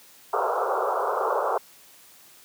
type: band-pass noise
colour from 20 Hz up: pink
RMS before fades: -25 dBFS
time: 0.33-1.58 s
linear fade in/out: 5 ms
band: 390 to 1400 Hz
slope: 96 dB/octave
effects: white hiss -52 dBFS RMS until 2.44 s + high-pass 100 Hz 12 dB/octave